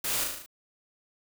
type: noise with echo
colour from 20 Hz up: white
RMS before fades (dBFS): -31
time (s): 0.04-0.24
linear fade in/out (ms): 5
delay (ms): 37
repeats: 6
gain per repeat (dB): -3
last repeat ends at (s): 0.462
effects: none